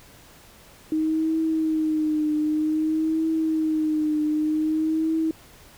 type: tone with vibrato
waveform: sine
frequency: 312.1 Hz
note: D#4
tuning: 5 cents sharp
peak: -20 dBFS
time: 0.92-5.31 s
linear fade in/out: 2 ms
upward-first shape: triangle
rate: 0.53 Hz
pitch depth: 53 cents each way
effects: pink hiss -50 dBFS RMS until 5.77 s